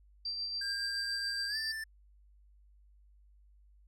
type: tone with tremolo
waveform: sine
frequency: 4699 Hz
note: D8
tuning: in tune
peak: -33 dBFS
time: 0.25-1.72 s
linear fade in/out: 5 ms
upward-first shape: triangle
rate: 7.1 Hz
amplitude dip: 40%
type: tone with pitch glide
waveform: square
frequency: 1605 to 1770.6 Hz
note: G6 to A6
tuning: +40 to +10 cents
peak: -38 dBFS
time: 0.61-1.84 s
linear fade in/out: 5 ms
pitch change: +170 cents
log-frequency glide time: 1.48-1.57 s
effects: added 50 Hz sine -59 dBFS peak until 3.87 s + low-pass 12000 Hz 12 dB/octave